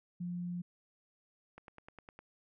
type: tone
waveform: sine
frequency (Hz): 176.1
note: F3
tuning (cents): +15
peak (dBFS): -36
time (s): 0.2-0.62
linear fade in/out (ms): 10
type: click train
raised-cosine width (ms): 0.5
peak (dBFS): -35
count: 7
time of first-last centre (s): 1.58-2.19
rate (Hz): 9.83
effects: none